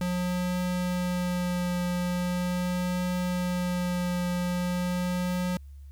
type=tone with vibrato; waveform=square; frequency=179 Hz; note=F3; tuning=43 cents sharp; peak=-27 dBFS; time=0.01-5.57 s; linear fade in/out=2 ms; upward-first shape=triangle; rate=0.41 Hz; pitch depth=13 cents each way; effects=added 70 Hz sine -42 dBFS peak until 5.91 s + white hiss -70 dBFS RMS until 5.91 s